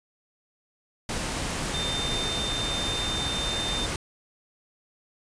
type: tone in noise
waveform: sine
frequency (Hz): 3600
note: A7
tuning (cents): +39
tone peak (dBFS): -29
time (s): 1.74-3.86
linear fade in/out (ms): 2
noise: pink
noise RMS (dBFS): -30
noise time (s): 1.09-3.96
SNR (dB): -2
effects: resampled to 22050 Hz